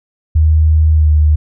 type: tone with pitch glide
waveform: sine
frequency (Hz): 78.2 to 76.06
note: D#2 to D#2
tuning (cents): +9 to -39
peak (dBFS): -6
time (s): 0.35-1.36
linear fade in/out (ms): 10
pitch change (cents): -48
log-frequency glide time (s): 0.94-1.1
effects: none